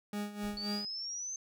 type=tone with tremolo; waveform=40% pulse; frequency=206.5 Hz; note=G#3; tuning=10 cents flat; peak=-33 dBFS; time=0.13-0.85 s; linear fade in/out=2 ms; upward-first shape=sine; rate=3.8 Hz; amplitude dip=75%
type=noise with exponential decay; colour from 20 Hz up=brown; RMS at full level=-47 dBFS; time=0.43-0.99 s; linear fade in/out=1 ms; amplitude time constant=120 ms
type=exponential sweep; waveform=sine; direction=up; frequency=4450 to 6300 Hz; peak=-37 dBFS; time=0.57-1.36 s; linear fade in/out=2 ms
effects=none